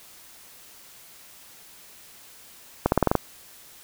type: accelerating click train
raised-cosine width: 1 ms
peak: -4 dBFS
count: 7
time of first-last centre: 2.86-3.153 s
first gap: 61 ms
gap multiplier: 0.91
effects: white hiss -49 dBFS RMS until 3.83 s